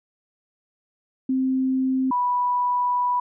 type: tone pair in turn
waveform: sine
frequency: 261.6 / 983.7 Hz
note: C4 / B5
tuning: 0 / -7 cents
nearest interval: octave + major seventh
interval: 2293 cents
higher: second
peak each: -19 dBFS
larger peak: neither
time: 1.29-2.11 / 2.11-3.2 s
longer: second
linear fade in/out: 5 ms
effects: none